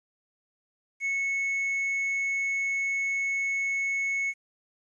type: tone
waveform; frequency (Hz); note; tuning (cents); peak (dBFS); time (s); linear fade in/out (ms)
triangle; 2201; C#7; -13; -24; 1-4.34; 50
effects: resampled to 22050 Hz + 10-bit